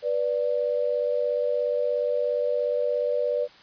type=tone pair together; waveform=sine; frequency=490.3 / 587.3 Hz; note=B4 / D5; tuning=-13 / 0 cents; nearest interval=minor third; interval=313 cents; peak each=-25 dBFS; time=0.02-3.48 s; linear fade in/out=50 ms; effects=white hiss -51 dBFS RMS until 3.62 s + resampled to 11025 Hz